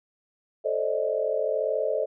sine tone cluster, 437 / 531 / 592 / 633 Hz, A4 / C5 / D5 / D#5, -12 / +25 / +14 / +30 cents, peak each -29 dBFS, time 0.64-2.06 s, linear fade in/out 20 ms, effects none

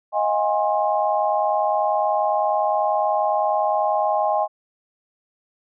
sine tone cluster, 629 / 709 / 819 / 1062 Hz, D#5 / F5 / G#5 / C6, +19 / +26 / -24 / +25 cents, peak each -22 / -26 / -21 / -26 dBFS, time 0.12-4.48 s, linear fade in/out 50 ms, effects none

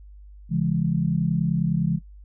sine chord, C# minor, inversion none, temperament equal with one note detuned, 138.59 / 168.76 / 207.7 Hz, C#3 / E3 / G#3, 0 / +41 / 0 cents, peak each -25 / -22 / -27 dBFS, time 0.49-2 s, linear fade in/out 50 ms, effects noise-tail reverb RT60 0.1 s tail -20 dB re dry + added 50 Hz sine -42 dBFS peak until 2.24 s

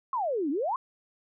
sine exponential two-way sweep, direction down then up, 1108.7 to 265.5 to 1108.7 Hz, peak -26 dBFS, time 0.13-0.76 s, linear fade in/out 2 ms, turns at 0.5 s, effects none

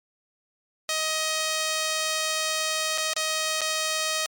5% pulse tone with dropouts, 629 Hz, D#5, 19 cents sharp, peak -13 dBFS, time 0.89-4.26 s, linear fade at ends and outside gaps 1 ms, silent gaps 2.977-2.981 / 3.134-3.164 / 3.608-3.615 s, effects MP3 64 kbps

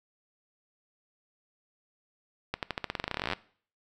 accelerating click train, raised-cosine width 0.3 ms, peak -14 dBFS, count 23, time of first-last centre 2.54-3.333 s, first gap 88 ms, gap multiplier 0.9, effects noise-tail reverb RT60 0.5 s tail -20 dB re dry

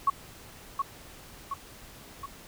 sine tone with echo, 1108.7 Hz, C#6, in tune, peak -19 dBFS, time 0.07-0.1 s, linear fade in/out 5 ms, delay 720 ms, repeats 3, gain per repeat -5 dB, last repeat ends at 2.26 s, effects pink hiss -49 dBFS RMS until 2.47 s

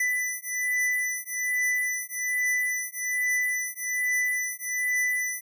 square beating tone pair, 1990 / 1991.2 Hz, B6 / B6, +13 / +14 cents, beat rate 1.2 Hz, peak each -29 / -29 dBFS, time 0-5.41 s, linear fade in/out 5 ms, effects none

